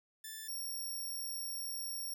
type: tone pair in turn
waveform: 5% pulse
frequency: 1760 / 5557 Hz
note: A6 / F8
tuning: 0 / -10 cents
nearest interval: octave + minor sixth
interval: 1990 cents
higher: second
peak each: -33 / -33 dBFS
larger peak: neither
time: 0.24-0.48 / 0.48-2.14 s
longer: second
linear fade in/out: 5 ms
effects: 12-bit